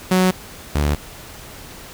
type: tone pair in turn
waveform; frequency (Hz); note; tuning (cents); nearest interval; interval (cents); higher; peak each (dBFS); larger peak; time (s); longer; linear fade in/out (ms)
sawtooth; 185 / 73.42; F#3 / D2; 0 / 0; octave + major third; 1600; first; -9 / -12; first; 0.11-0.31 / 0.75-0.95; neither; 5
effects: pink hiss -38 dBFS RMS until 1.93 s